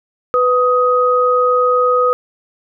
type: tone pair together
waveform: sine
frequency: 497.7 / 1254 Hz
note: B4 / D#6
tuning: +13 / +13 cents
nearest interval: octave + major third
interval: 1600 cents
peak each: -13 dBFS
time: 0.34-2.13 s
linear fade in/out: 0 ms
effects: none